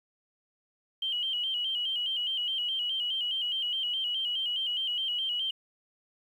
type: tone with vibrato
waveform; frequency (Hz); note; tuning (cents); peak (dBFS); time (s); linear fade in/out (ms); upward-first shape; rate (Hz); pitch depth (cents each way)
sine; 3031; F#7; +41; -28; 1.02-5.51; 5; square; 4.8; 63
effects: 10-bit